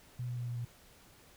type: tone with pitch steps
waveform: sine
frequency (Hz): 123.47 / 122.48 / 121.49 / 120.51 / 119.54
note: B2 / B2 / B2 / B2 / A#2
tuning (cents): 0 / -14 / -28 / -42 / +44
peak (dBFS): -35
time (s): 0.19-0.65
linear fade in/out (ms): 5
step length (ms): 92
effects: pink hiss -60 dBFS RMS until 1.36 s